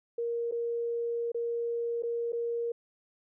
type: tone with dropouts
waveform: sine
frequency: 468.9 Hz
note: A#4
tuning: 10 cents sharp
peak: -29 dBFS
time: 0.18-2.72 s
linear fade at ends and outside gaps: 5 ms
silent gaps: 0.513-0.521 / 1.319-1.345 / 2.024-2.033 / 2.322-2.33 s
effects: none